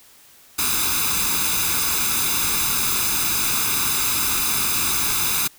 white noise with comb filter, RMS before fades -21 dBFS, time 0.58-5.48 s, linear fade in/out 10 ms, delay 0.8 ms, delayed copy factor +0.75, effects white hiss -50 dBFS RMS until 5.58 s

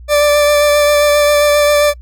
40% pulse tone with vibrato, 587.3 Hz, D5, in tune, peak -7 dBFS, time 0.08-1.94 s, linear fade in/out 50 ms, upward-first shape sine, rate 7.5 Hz, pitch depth 14 cents each way, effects noise-tail reverb RT60 0.1 s tail -26 dB re dry + added 60 Hz sine -31 dBFS peak until 2.01 s

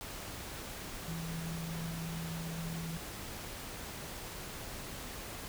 sine tone in noise, 164.81 Hz, E3, in tune, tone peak -38 dBFS, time 1.08-2.97 s, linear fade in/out 0 ms, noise pink, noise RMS -44 dBFS, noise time 0.01-5.48 s, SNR +3 dB, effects none

